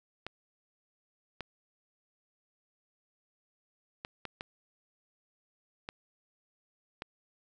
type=clicks; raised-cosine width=0.3 ms; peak=-22 dBFS; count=7; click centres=0.266 / 1.407 / 4.049 / 4.253 / 4.409 / 5.889 / 7.021 s; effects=none